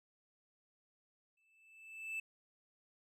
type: tone with exponential growth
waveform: triangle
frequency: 2637 Hz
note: E7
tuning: in tune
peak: -35 dBFS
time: 1.37-2.2 s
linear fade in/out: 5 ms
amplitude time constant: 180 ms
effects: none